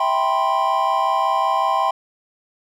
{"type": "chord", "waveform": "triangle", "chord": "C major seventh", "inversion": "first", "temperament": "just", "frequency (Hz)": [654.1, 784.9, 981.1, 1046.5], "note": ["E5", "G5", "B5", "C6"], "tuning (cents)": [-14, 2, -12, 0], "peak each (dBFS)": [-23, -19, -22, -18], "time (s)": [0, 1.91], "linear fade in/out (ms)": 5, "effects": []}